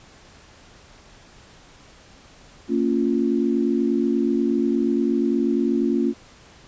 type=chord; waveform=sine; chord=Bb minor; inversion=none; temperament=equal with one note detuned; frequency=228.8 / 277.2 / 349.2 Hz; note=Bb3 / Db4 / F4; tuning=-32 / 0 / 0 cents; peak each=-22 / -22 / -23 dBFS; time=2.68-6.14 s; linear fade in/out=50 ms; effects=pink hiss -49 dBFS RMS until 6.67 s + resampled to 16000 Hz